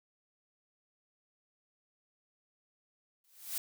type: noise with exponential growth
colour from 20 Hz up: blue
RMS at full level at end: -33 dBFS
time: 3.24-3.58 s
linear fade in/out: 2 ms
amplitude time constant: 72 ms
effects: none